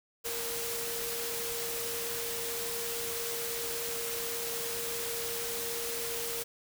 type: tone in noise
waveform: sine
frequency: 466.2 Hz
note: A#4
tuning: in tune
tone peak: -39 dBFS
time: 0.24-6.44 s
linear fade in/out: 20 ms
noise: white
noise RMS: -36 dBFS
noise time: 0.24-6.44 s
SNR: -6 dB
effects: none